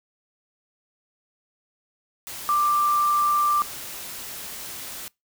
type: tone in noise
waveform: sine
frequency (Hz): 1181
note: D6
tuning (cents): +9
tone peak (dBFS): -18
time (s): 2.49-3.62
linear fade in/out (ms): 0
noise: white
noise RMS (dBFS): -36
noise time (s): 2.27-5.08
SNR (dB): +15
effects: noise-tail reverb RT60 0.2 s tail -24 dB re dry